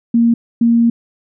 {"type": "tone pair in turn", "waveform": "sine", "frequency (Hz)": [233.1, 233.1], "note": ["A#3", "A#3"], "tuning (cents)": [0, 0], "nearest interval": "unison", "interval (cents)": 0, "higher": "neither", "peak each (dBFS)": -8, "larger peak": "neither", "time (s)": [[0.14, 0.34], [0.61, 0.9]], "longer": "second", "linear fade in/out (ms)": 5, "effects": []}